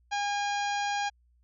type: harmonic tone with a mistuned harmonic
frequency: 814 Hz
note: G#5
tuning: 35 cents flat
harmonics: 1 / 2 / 3 / 4 / 5 / 6 / 7 / 8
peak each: -29 / -35 / -39 / -41 / -43 / -45 / -46 / -47 dBFS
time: 0.11-1.1 s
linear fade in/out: 20 ms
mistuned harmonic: 8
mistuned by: +49 cents
effects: added 60 Hz sine -62 dBFS peak until 1.43 s